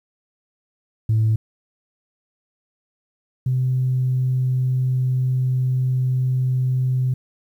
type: tone pair in turn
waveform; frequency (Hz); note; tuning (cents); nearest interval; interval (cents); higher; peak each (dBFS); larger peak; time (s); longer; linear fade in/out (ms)
sine; 110.3 / 128.43; A2 / C3; +5 / -32; minor third; 263; second; -13 / -16; first; 1.09-1.36 / 3.46-7.14; second; 5
effects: tanh soft clip ceiling -12 dBFS + 9-bit